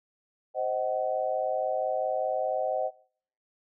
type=chord; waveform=sine; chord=C diminished; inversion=none; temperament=just; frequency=523.3 / 627.9 / 753.5 Hz; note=C5 / Eb5 / Gb5; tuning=0 / +16 / +31 cents; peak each=-31 / -30 / -31 dBFS; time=0.54-2.91 s; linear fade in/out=50 ms; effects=noise-tail reverb RT60 0.6 s tail -25 dB re dry